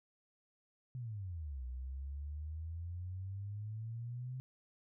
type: exponential two-way sweep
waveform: sine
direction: down then up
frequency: 130 to 61.74 to 130 Hz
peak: -40 dBFS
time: 0.95-4.4 s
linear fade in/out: 0 ms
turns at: 1.65 s
effects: none